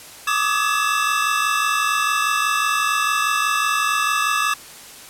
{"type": "tone cluster", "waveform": "square", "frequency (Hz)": [1155, 1200, 1266, 1691, 2658], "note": ["D6", "D6", "D#6", "G#6", "E7"], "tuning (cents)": [-29, 37, 30, 31, 14], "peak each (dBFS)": -25, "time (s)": [0.27, 4.54], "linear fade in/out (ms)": 5, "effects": ["white hiss -40 dBFS RMS until 5.09 s", "low-pass 12000 Hz 12 dB/octave"]}